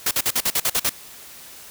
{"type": "noise bursts", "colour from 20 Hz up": "white", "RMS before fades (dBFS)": -20, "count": 9, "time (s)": [0.06, 0.895], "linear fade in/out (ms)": 5, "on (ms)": 51, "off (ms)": 47, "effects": ["white hiss -42 dBFS RMS until 1.7 s"]}